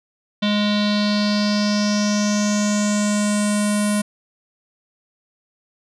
square tone with low-pass filter sweep, 207.7 Hz, G#3, in tune, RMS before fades -19 dBFS, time 0.42-4.02 s, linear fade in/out 10 ms, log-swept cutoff 3600 to 10000 Hz, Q 5.4, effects none

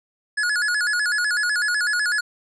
square tone with vibrato, 1568 Hz, G6, in tune, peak -20 dBFS, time 0.37-2.21 s, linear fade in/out 10 ms, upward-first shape square, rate 8 Hz, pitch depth 140 cents each way, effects resampled to 22050 Hz

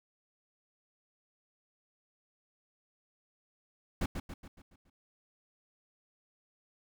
brown noise with echo, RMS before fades -31 dBFS, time 4.01-4.06 s, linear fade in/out 5 ms, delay 140 ms, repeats 6, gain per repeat -6 dB, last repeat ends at 4.9 s, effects none

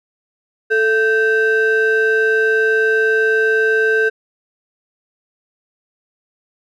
triangle ring-modulated tone, 559 Hz, C#5, 14 cents sharp, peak -7 dBFS, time 0.7-4.1 s, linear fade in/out 20 ms, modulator 999 Hz, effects none

